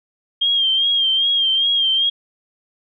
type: tone with vibrato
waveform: sine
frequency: 3209 Hz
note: G7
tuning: 40 cents sharp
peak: -14 dBFS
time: 0.41-2.1 s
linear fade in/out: 10 ms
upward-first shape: sine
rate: 2.5 Hz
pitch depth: 51 cents each way
effects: none